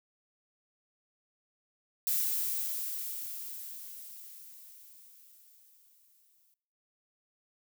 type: noise with exponential decay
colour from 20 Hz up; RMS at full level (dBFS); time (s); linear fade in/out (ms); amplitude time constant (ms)
violet; -29; 2.07-6.54; 1; 970
effects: noise-tail reverb RT60 0.7 s tail -22 dB re dry